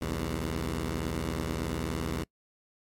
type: beating tone pair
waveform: 10% pulse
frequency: 63.4 / 81.4 Hz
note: B1 / E2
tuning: +46 / -21 cents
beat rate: 18 Hz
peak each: -26 / -24 dBFS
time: 0.01-2.24 s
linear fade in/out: 10 ms
effects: noise-tail reverb RT60 0.1 s tail -24 dB re dry + MP3 64 kbps